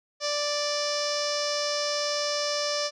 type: tone with low-pass filter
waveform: sawtooth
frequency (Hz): 587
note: D5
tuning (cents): -1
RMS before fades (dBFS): -28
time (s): 0.2-2.91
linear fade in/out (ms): 50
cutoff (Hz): 5400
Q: 7.5
effects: none